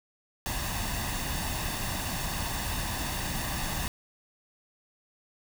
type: noise with comb filter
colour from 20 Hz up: pink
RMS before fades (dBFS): -32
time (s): 0.46-3.88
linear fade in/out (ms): 0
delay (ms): 1.1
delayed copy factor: +0.6
effects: none